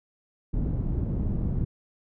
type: low-pass noise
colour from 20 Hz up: pink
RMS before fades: -27 dBFS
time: 0.53-1.65 s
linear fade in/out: 10 ms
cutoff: 210 Hz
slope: 12 dB/octave
effects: none